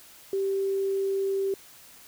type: tone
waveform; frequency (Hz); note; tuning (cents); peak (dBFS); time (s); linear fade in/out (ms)
sine; 390; G4; -9; -24; 0.33-1.54; 2
effects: white hiss -51 dBFS RMS until 2.07 s